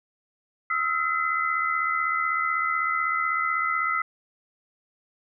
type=tone cluster; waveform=sine; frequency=1279 / 1355 / 2030 Hz; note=D#6 / E6 / B6; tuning=+47 / +47 / +47 cents; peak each=-27 dBFS; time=0.7-4.02 s; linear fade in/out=5 ms; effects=none